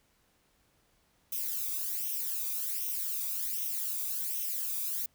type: noise with flanger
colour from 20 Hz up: violet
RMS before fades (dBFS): -34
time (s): 1.32-5.06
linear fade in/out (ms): 5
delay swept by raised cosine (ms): 0.33 to 0.85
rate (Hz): 1.3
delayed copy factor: +0.7
effects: pink hiss -70 dBFS RMS until 5.14 s